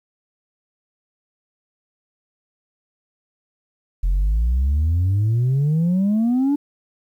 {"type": "exponential sweep", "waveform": "sine", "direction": "up", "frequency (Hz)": [42.09, 293.7], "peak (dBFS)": -13, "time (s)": [4.03, 6.56], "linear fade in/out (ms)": 10, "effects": ["tanh soft clip ceiling -14 dBFS", "9-bit"]}